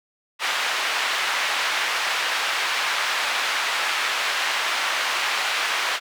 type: band-pass noise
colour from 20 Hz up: white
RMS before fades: -24 dBFS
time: 0.39-6 s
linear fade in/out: 50 ms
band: 890 to 2700 Hz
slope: 12 dB/octave
effects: none